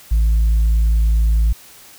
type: tone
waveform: sine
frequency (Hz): 55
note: A1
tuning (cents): 0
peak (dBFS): -9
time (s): 0.11-1.53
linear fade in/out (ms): 10
effects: tanh soft clip ceiling -10 dBFS + white hiss -43 dBFS RMS until 1.98 s